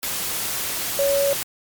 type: tone in noise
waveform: sine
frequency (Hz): 560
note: C#5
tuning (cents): +18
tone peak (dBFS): -17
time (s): 0.99-1.33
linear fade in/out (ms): 0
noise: white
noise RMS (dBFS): -26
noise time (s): 0.03-1.43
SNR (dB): +6
effects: MP3 96 kbps